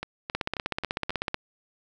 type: two click trains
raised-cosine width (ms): 0.3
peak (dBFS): -11 / -16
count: 17 / 5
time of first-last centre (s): 0.35-1.344 / 0.03-1.105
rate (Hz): 16.1 / 3.72
effects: none